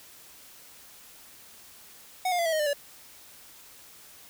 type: tone with pitch steps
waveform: square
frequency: 740 / 709 / 679.4 / 650.9 / 623.7 / 597.6 / 572.6 Hz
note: F#5 / F5 / F5 / E5 / D#5 / D5 / D5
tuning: 0 / +26 / -48 / -22 / +4 / +30 / -44 cents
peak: -25 dBFS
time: 2.25-2.733 s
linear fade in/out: 5 ms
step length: 69 ms
effects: white hiss -51 dBFS RMS until 4.29 s